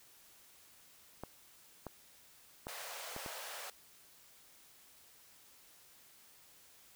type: clicks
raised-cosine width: 1 ms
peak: -28 dBFS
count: 5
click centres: 1.236 / 1.867 / 2.669 / 3.164 / 3.262 s
type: high-pass noise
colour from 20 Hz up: pink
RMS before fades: -46 dBFS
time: 2.68-3.7 s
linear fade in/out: 2 ms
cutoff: 490 Hz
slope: 48 dB/octave
effects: white hiss -62 dBFS RMS until 6.95 s